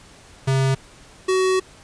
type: tone pair in turn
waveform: square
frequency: 133.9 / 374.8 Hz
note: C3 / F#4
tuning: +40 / +22 cents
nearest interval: octave + tritone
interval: 1782 cents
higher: second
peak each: -17 dBFS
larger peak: neither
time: 0.47-0.75 / 1.28-1.6 s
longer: second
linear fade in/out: 10 ms
effects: pink hiss -47 dBFS RMS until 1.83 s + resampled to 22050 Hz